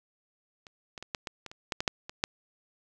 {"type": "clicks", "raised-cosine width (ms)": 0.2, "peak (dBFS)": [-30, -23, -23, -14, -18, -23, -28, -13, -13, -7, -22, -8], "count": 12, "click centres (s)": [0.668, 0.978, 1.026, 1.148, 1.272, 1.463, 1.515, 1.722, 1.805, 1.878, 2.095, 2.239], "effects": []}